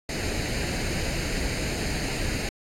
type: noise with comb filter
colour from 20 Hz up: pink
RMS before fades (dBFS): -28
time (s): 0.09-2.49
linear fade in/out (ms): 2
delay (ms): 0.44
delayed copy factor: +0.65
effects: low-pass 8000 Hz 12 dB/octave + AAC 64 kbps